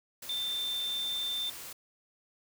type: tone in noise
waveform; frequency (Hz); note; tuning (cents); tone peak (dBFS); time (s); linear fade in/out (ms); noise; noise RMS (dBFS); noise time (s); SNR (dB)
sine; 3568; A7; +23; -31; 0.29-1.5; 5; white; -44; 0.22-1.73; +10
effects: none